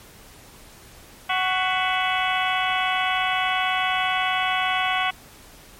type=harmonic tone with a mistuned harmonic; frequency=371.7 Hz; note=F#4; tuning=8 cents sharp; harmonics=2 / 3 / 4 / 5 / 6 / 7 / 8 / 9; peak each=-25 / -27 / -28 / -29 / -30 / -30 / -31 / -32 dBFS; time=1.29-5.11 s; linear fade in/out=10 ms; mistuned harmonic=5; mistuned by=+120 cents; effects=pink hiss -47 dBFS RMS until 5.79 s + MP3 64 kbps